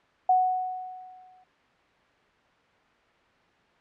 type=tone with exponential decay; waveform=sine; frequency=740 Hz; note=F#5; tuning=in tune; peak=-16 dBFS; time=0.29-1.44 s; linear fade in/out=5 ms; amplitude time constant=250 ms; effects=white hiss -61 dBFS RMS until 3.8 s + low-pass 2000 Hz 12 dB/octave